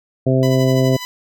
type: harmonic tone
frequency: 130.81 Hz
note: C3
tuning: in tune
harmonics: 1 / 2 / 3 / 4 / 5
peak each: -15 / -18 / -20 / -21 / -22 dBFS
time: 0.26-0.97 s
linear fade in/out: 10 ms
type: tone with tremolo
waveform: 10% pulse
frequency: 997 Hz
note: B5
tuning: 16 cents sharp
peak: -17 dBFS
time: 0.43-1.05 s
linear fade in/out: 0 ms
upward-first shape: sine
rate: 12 Hz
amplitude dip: 55%
effects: none